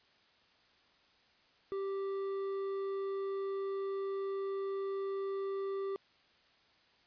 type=tone with hard clipping; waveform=triangle; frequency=391.1 Hz; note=G4; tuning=4 cents flat; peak=-36 dBFS; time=1.72-5.96 s; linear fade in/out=0 ms; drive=10 dB; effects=white hiss -67 dBFS RMS until 7.06 s + resampled to 11025 Hz